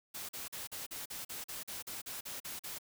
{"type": "noise bursts", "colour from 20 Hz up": "white", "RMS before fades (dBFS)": -43, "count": 14, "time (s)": [0.14, 2.786], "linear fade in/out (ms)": 10, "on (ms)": 150, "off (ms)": 42, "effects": []}